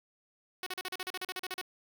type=tone bursts; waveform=5% pulse; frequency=370 Hz; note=F#4; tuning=in tune; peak=-24 dBFS; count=14; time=0.63-1.614 s; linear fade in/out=2 ms; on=35 ms; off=38 ms; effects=10-bit